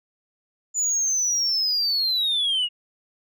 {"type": "linear sweep", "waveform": "sine", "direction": "down", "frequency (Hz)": [7040, 2829], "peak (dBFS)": -18, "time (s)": [0.74, 2.69], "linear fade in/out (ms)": 50, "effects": ["tanh soft clip ceiling -18 dBFS"]}